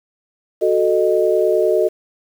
sine chord, D# diminished, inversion first, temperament equal with one note detuned, 370 / 440 / 617.2 Hz, F#4 / A4 / D#5, 0 / 0 / -14 cents, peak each -17 dBFS, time 0.61-1.89 s, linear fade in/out 20 ms, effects 7-bit

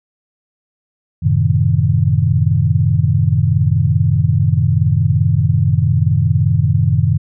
sine chord, F# diminished seventh, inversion none, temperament equal, 92.5 / 110 / 130.81 / 155.56 Hz, F#2 / A2 / C3 / Eb3, 0 / 0 / 0 / 0 cents, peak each -16 dBFS, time 1.22-7.18 s, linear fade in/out 20 ms, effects none

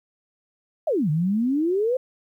sine exponential two-way sweep, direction down then up, 687 to 145.9 to 529 Hz, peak -19 dBFS, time 0.87-1.97 s, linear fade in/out 5 ms, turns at 1.1 s, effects 10-bit

